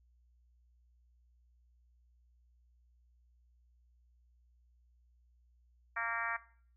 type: harmonic tone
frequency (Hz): 230.7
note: A#3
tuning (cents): -18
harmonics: 3 / 4 / 5 / 6 / 7 / 8 / 9 / 10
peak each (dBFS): -46 / -44 / -41 / -40 / -41 / -39 / -50 / -45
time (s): 5.96-6.37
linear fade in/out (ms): 10
effects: noise-tail reverb RT60 0.5 s tail -18 dB re dry + added 60 Hz sine -65 dBFS peak until 6.76 s